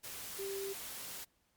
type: tone in noise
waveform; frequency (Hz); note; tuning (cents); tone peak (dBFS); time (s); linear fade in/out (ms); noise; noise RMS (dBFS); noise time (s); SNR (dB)
sine; 392.3; G4; +1; -38; 0.38-0.74; 20; white; -45; 0.03-1.25; +4
effects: pink hiss -75 dBFS RMS until 1.56 s + MP3 96 kbps